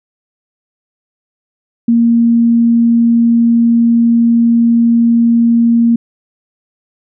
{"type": "tone", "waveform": "sine", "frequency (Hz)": 233.1, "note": "A#3", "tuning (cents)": 0, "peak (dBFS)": -6, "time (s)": [1.88, 5.96], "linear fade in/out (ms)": 5, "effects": []}